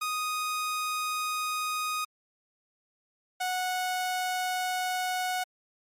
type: tone pair in turn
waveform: sawtooth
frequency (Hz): 1244.5 / 735.3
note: D#6 / F#5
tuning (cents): 0 / -11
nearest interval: major sixth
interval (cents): 911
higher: first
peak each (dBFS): -25 / -24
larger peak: second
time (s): 0.01-2.05 / 3.4-5.44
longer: neither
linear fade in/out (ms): 10
effects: MP3 64 kbps